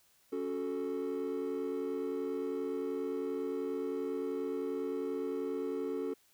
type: chord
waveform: triangle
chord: F# minor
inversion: second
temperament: equal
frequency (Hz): 277.2 / 370 / 440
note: C#4 / F#4 / A4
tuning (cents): 0 / 0 / 0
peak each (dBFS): -36 / -36 / -34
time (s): 0.32-6.14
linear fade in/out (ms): 10
effects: tanh soft clip ceiling -26 dBFS + white hiss -68 dBFS RMS until 6.33 s